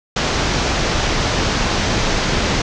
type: low-pass noise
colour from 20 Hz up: pink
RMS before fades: -18 dBFS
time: 0.16-2.62 s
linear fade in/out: 5 ms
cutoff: 6600 Hz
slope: 48 dB/octave
effects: none